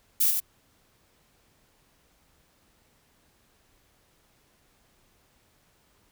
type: noise with echo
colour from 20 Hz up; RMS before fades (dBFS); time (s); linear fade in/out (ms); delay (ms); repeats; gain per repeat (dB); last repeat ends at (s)
violet; -22; 0.2-0.31; 10; 93; 1; -5; 0.403
effects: pink hiss -65 dBFS RMS until 6.11 s